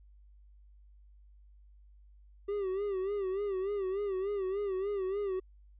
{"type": "tone with vibrato", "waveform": "triangle", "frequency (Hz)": 392, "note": "G4", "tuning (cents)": 0, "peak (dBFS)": -29, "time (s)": [2.48, 5.4], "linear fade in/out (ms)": 10, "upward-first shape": "sine", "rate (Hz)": 3.4, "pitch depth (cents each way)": 93, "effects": ["added 50 Hz sine -55 dBFS peak until 5.79 s", "resampled to 8000 Hz"]}